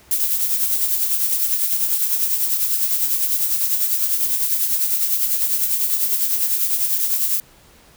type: noise with tremolo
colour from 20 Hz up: violet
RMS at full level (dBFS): -17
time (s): 0.11-7.4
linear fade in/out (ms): 2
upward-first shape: triangle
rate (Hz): 10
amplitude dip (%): 55
effects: pink hiss -50 dBFS RMS until 7.96 s